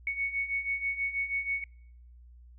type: beating tone pair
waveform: sine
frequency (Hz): 2217 / 2223.2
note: C#7 / C#7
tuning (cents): 0 / +4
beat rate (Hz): 6.2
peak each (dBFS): -35 / -31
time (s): 0.07-1.64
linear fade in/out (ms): 2
effects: noise-tail reverb RT60 0.7 s tail -26 dB re dry + added 60 Hz sine -50 dBFS peak until 2.58 s